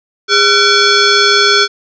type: tone with frequency modulation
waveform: sine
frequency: 1500 Hz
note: F#6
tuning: 23 cents sharp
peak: -6 dBFS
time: 0.28-1.68 s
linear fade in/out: 50 ms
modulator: 954 Hz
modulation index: 3.9
effects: none